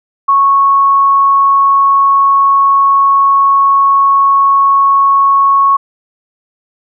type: tone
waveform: sine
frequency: 1104 Hz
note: C#6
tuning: 7 cents flat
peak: -5 dBFS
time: 0.28-5.77 s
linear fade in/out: 10 ms
effects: none